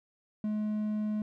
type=tone; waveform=triangle; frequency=212.5 Hz; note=G#3; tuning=40 cents sharp; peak=-27 dBFS; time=0.44-1.22 s; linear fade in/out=2 ms; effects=none